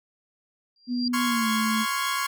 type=tone with exponential growth; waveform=sine; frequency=4756 Hz; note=D8; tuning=21 cents sharp; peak=-24 dBFS; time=0.76-1.08 s; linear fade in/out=2 ms; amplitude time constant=68 ms
type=tone with pitch glide; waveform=sine; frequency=245.6 to 220.1 Hz; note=B3 to A3; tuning=-9 to +1 cents; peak=-24 dBFS; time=0.87-1.86 s; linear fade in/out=50 ms; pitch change=-190 cents; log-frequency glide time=1.24-1.5 s
type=chord; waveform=sawtooth; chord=Db major seventh; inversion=third; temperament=equal with one note detuned; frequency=1040.5 / 1108.7 / 1396.9 / 1661.2 Hz; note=C6 / Db6 / F6 / Ab6; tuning=-10 / 0 / 0 / 0 cents; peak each=-27 / -24 / -30 / -29 dBFS; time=1.13-2.27 s; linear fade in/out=10 ms
effects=none